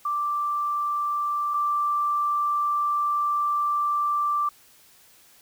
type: tone pair in turn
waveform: sine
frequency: 1174.7 / 1174.7 Hz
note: D6 / D6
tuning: 0 / 0 cents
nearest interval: unison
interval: 0 cents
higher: neither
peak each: -23 / -21 dBFS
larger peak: second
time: 0.05-1.54 / 1.54-4.49 s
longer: second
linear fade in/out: 5 ms
effects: white hiss -55 dBFS RMS until 5.41 s